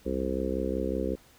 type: harmonic tone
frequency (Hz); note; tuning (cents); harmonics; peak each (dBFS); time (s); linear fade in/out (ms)
65.41; C2; 0; 1 / 3 / 4 / 5 / 6 / 7 / 8; -35 / -35 / -35 / -35 / -35 / -35 / -35; 0.05-1.16; 20
effects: pink hiss -58 dBFS RMS until 1.38 s